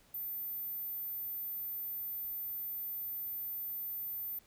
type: tone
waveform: sine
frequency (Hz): 14080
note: A9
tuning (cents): 0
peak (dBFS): -37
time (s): 0.14-4.39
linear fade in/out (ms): 5
effects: pink hiss -65 dBFS RMS until 4.46 s